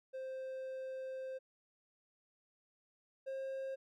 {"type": "tone pair in turn", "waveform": "triangle", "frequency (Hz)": [524, 534.4], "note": ["C5", "C5"], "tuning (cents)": [2, 36], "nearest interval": "unison", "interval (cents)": 34, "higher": "second", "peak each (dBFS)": [-39, -37], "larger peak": "second", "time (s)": [[0.13, 1.39], [3.26, 3.76]], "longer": "first", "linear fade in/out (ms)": 20, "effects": []}